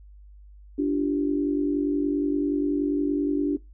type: tone cluster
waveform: sine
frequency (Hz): 289.9 / 340.4 / 387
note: D4 / F4 / G4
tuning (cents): -22 / -44 / -22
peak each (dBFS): -22 / -30 / -30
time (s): 0.78-3.57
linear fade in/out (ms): 10
effects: noise-tail reverb RT60 0.2 s tail -20 dB re dry + added 50 Hz sine -45 dBFS peak until 3.73 s